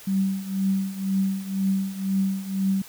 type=tone with tremolo; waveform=sine; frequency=193.1 Hz; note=G3; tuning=26 cents flat; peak=-18 dBFS; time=0.07-2.82 s; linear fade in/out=5 ms; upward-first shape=triangle; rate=2 Hz; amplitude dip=85%; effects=white hiss -45 dBFS RMS until 2.88 s

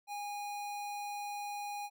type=tone; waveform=square; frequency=820 Hz; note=G#5; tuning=22 cents flat; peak=-39 dBFS; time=0.07-1.9 s; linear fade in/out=50 ms; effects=none

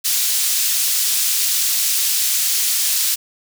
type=high-pass noise; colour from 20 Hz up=pink; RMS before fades=-18 dBFS; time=0.04-3.16 s; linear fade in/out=20 ms; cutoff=4700 Hz; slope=12 dB/octave; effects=none

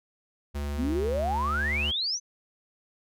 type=tone with pitch glide; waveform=square; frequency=72.1 to 73.28 Hz; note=D2 to D2; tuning=-31 to -3 cents; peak=-30 dBFS; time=0.54-1.92 s; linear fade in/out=20 ms; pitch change=+28 cents; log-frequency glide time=0.74-1.02 s
type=exponential sweep; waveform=sine; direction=up; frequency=220 to 6272 Hz; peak=-26 dBFS; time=0.76-2.2 s; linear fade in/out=50 ms
effects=none

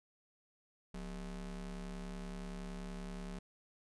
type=ring-modulated tone; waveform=square; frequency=108 Hz; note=A2; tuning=32 cents flat; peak=-40 dBFS; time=0.94-3.39 s; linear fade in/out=5 ms; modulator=72.7 Hz; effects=resampled to 24000 Hz

